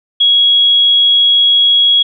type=tone; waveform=sine; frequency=3322 Hz; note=G#7; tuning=in tune; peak=-6 dBFS; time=0.2-2.03 s; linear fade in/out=10 ms; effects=none